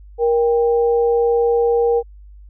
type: tone pair together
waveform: sine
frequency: 470.9 / 792 Hz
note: A#4 / G5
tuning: +18 / +18 cents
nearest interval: major sixth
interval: 900 cents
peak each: -13 / -23 dBFS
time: 0.18-2.03 s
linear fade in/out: 50 ms
effects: added 50 Hz sine -38 dBFS peak until 2.49 s